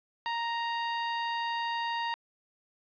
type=tone; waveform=sawtooth; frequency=932.3 Hz; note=A#5; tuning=in tune; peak=-26 dBFS; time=0.26-2.14 s; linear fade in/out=0 ms; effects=resampled to 11025 Hz + 10-bit